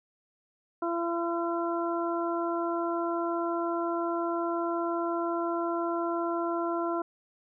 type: harmonic tone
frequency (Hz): 339.3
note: F4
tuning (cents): -50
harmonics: 1 / 2 / 3 / 4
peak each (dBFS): -30 / -33 / -35 / -36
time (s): 0.82-7.02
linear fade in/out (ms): 5
effects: none